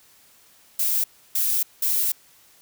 violet noise bursts at uneven times, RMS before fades -22 dBFS, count 3, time 0.79-1.04 / 1.35-1.63 / 1.82-2.12 s, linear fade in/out 5 ms, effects white hiss -55 dBFS RMS until 2.61 s

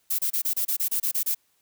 violet noise bursts, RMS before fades -25 dBFS, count 11, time 0.1-1.348 s, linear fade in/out 10 ms, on 88 ms, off 28 ms, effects white hiss -68 dBFS RMS until 1.61 s

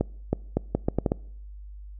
accelerating click train, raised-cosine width 2 ms, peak -9 dBFS, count 8, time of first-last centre 0.01-1.119 s, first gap 320 ms, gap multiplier 0.75, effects noise-tail reverb RT60 0.7 s tail -25 dB re dry + added 50 Hz sine -39 dBFS peak until 1.99 s

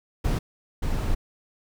brown noise bursts at uneven times, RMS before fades -24 dBFS, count 2, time 0.24-0.39 / 0.82-1.15 s, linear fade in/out 10 ms, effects none

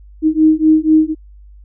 sine beating tone pair, 311.1 / 315.2 Hz, D#4 / D#4, 0 / +23 cents, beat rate 4.1 Hz, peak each -11 dBFS, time 0.22-1.15 s, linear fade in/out 50 ms, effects added 50 Hz sine -37 dBFS peak until 1.64 s

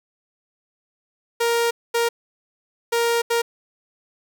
sawtooth tone bursts at uneven times, 467.9 Hz, A#4, 6 cents sharp, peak -14 dBFS, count 4, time 1.4-1.71 / 1.94-2.09 / 2.92-3.22 / 3.3-3.42 s, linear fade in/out 10 ms, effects none

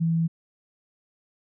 sine tone, 164.81 Hz, E3, in tune, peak -20 dBFS, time 0-0.28 s, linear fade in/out 20 ms, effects none

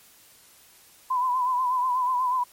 sine tone with vibrato, 1006 Hz, B5, 32 cents sharp, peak -21 dBFS, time 1.1-2.44 s, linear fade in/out 10 ms, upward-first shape triangle, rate 8.2 Hz, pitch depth 68 cents each way, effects white hiss -54 dBFS RMS until 2.52 s + MP3 64 kbps

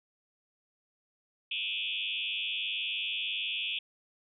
sine tone with frequency modulation, 2983 Hz, F#7, 13 cents sharp, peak -31 dBFS, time 1.51-3.79 s, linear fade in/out 5 ms, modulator 98.5 Hz, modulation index 5.2, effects none

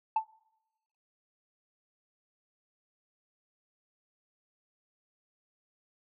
sine tone with exponential decay, 880 Hz, A5, in tune, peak -19 dBFS, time 0.16-0.26 s, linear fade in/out 5 ms, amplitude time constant 21 ms, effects noise-tail reverb RT60 1.0 s tail -26 dB re dry + tanh soft clip ceiling -21 dBFS

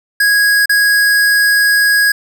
square tone with dropouts, 1654 Hz, G#6, 8 cents flat, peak -9 dBFS, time 0.2-2.12 s, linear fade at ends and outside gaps 5 ms, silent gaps 0.658-0.694 s, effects none

